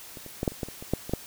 clicks, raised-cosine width 2 ms, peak -28 / -28 / -14 / -10 / -29 / -16 / -26 / -26 / -10 / -22 / -11 dBFS, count 11, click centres 0.172 / 0.263 / 0.431 / 0.478 / 0.52 / 0.632 / 0.686 / 0.825 / 0.936 / 1.095 / 1.136 s, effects white hiss -45 dBFS RMS until 1.26 s

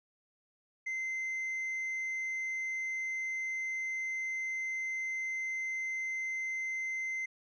sine tone with tanh clipping, 2072 Hz, C7, 17 cents flat, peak -34 dBFS, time 0.86-7.26 s, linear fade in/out 10 ms, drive 2 dB, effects none

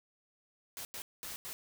white noise bursts at uneven times, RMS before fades -43 dBFS, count 4, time 0.77-0.85 / 0.94-1.02 / 1.23-1.36 / 1.45-1.53 s, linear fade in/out 0 ms, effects none

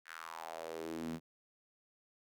sawtooth tone with high-pass filter sweep, 81.7 Hz, E2, 15 cents flat, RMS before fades -44 dBFS, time 0.05-1.2 s, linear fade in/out 50 ms, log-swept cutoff 1700 to 190 Hz, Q 3.7, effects none

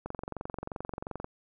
click train, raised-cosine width 1 ms, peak -22 dBFS, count 28, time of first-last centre 0.06-1.244 s, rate 22.8 Hz, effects none

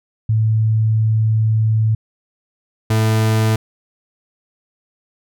sine / 40% pulse tone pair in turn, 110 / 110 Hz, A2 / A2, 0 / 0 cents, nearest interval unison, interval 0 cents, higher neither, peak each -12 dBFS, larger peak neither, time 0.29-1.95 / 2.9-3.56 s, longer first, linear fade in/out 5 ms, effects none

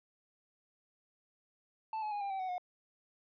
triangle tone with pitch steps, 880 / 851.5 / 823.9 / 797.2 / 771.4 / 746.4 / 722.3 Hz, A5 / G#5 / G#5 / G5 / G5 / F#5 / F#5, 0 / +43 / -14 / +29 / -28 / +15 / -42 cents, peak -33 dBFS, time 1.93-2.581 s, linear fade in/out 2 ms, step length 93 ms, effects resampled to 11025 Hz

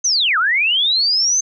sine linear two-way sweep, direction down then up, 6330 to 1229 to 6330 Hz, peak -13 dBFS, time 0.04-1.41 s, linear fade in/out 10 ms, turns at 0.38 s, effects none

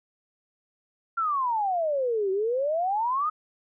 sine exponential two-way sweep, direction down then up, 1393 to 373.9 to 1278 Hz, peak -23 dBFS, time 1.17-3.3 s, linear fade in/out 10 ms, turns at 2.31 s, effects none

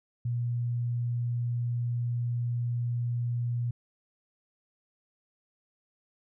sine tone, 120 Hz, B2, 49 cents flat, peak -27 dBFS, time 0.25-3.71 s, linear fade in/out 5 ms, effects none

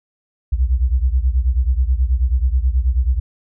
sine beating tone pair, 60 / 69.3 Hz, B1 / C#2, -49 / 0 cents, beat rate 9.3 Hz, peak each -15 / -18 dBFS, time 0.52-3.2 s, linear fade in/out 10 ms, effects none

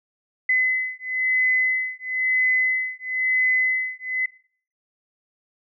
sine beating tone pair, 2025 / 2026 Hz, B6 / B6, +43 / +44 cents, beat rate 1 Hz, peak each -22 dBFS, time 0.49-4.26 s, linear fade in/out 5 ms, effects noise-tail reverb RT60 0.5 s tail -20 dB re dry

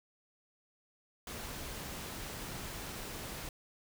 pink noise, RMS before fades -43 dBFS, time 1.27-3.49 s, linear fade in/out 2 ms, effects none

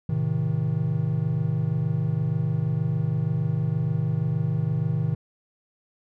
triangle chord, A diminished, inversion none, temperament just, 110 / 132 / 158.4 Hz, A2 / C3 / Eb3, 0 / +16 / +31 cents, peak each -26 / -25 / -23 dBFS, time 0.09-5.15 s, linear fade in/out 5 ms, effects none

